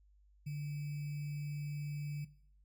sine tone with sample-and-hold, 146.6 Hz, D3, 3 cents flat, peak -37 dBFS, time 0.46-2.25 s, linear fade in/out 10 ms, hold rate 2450 Hz, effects noise-tail reverb RT60 0.6 s tail -17 dB re dry + added 50 Hz sine -63 dBFS peak until 2.64 s

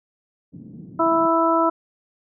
pink band-pass noise, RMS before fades -40 dBFS, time 0.52-1.28 s, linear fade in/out 20 ms, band 150 to 270 Hz, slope 24 dB/octave
harmonic tone, 329.6 Hz, E4, in tune, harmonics 1 / 2 / 3 / 4, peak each -21 / -21 / -21 / -21 dBFS, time 0.99-1.7 s, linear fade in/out 10 ms
effects none

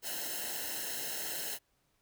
white noise with comb filter, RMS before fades -38 dBFS, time 0.02-1.59 s, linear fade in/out 50 ms, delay 0.85 ms, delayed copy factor -0.9, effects pink hiss -75 dBFS RMS until 2.01 s

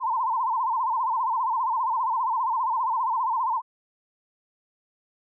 sine tone with vibrato, 966 Hz, B5, 39 cents flat, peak -22 dBFS, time 0-3.62 s, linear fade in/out 50 ms, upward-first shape sine, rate 15 Hz, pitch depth 160 cents each way, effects none

